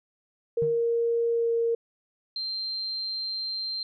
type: tone with pitch glide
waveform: sine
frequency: 466.2 to 463.2 Hz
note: A#4 to A#4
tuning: 0 to -11 cents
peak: -22 dBFS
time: 0.57-1.75 s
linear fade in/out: 5 ms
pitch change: -11 cents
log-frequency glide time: 1.3-1.51 s
type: tone with exponential decay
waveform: triangle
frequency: 151.2 Hz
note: D#3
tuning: 49 cents flat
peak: -26 dBFS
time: 0.62-0.84 s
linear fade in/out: 0 ms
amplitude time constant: 47 ms
type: tone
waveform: sine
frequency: 4152 Hz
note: C8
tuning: 14 cents flat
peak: -29 dBFS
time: 2.36-3.83 s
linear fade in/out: 2 ms
effects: none